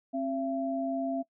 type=tone pair together; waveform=sine; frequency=267.6 / 675 Hz; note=C4 / E5; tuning=+39 / +41 cents; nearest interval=octave + major third; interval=1602 cents; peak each=-31 / -32 dBFS; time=0.13-1.23 s; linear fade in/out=20 ms; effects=noise-tail reverb RT60 0.1 s tail -19 dB re dry